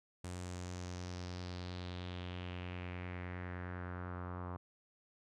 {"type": "tone with low-pass filter sweep", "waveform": "sawtooth", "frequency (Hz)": 89.7, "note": "F2", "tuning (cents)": 47, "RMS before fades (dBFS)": -44, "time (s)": [0.24, 4.57], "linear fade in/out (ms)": 5, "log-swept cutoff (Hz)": [8600, 1100], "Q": 3.1, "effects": []}